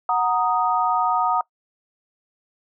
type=chord; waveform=sine; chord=D# minor; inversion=first; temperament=equal with one note detuned; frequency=737.4 / 932.3 / 1244.5 Hz; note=F#5 / A#5 / D#6; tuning=-6 / 0 / 0 cents; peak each=-22 dBFS; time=0.09-1.41 s; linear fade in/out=2 ms; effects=noise-tail reverb RT60 0.1 s tail -22 dB re dry